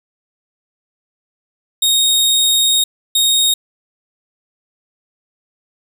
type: tone bursts at uneven times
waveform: sawtooth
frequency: 3729 Hz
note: A#7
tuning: in tune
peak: -8 dBFS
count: 2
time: 1.82-2.84 / 3.15-3.54 s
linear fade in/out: 5 ms
effects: none

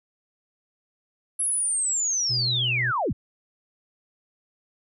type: linear sweep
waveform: sine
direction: down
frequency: 11000 to 36.33 Hz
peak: -22 dBFS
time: 1.39-3.13 s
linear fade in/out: 10 ms
type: tone with vibrato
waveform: triangle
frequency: 123.47 Hz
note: B2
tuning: in tune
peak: -26 dBFS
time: 2.29-2.92 s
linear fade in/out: 20 ms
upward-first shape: triangle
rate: 18 Hz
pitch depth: 11 cents each way
effects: none

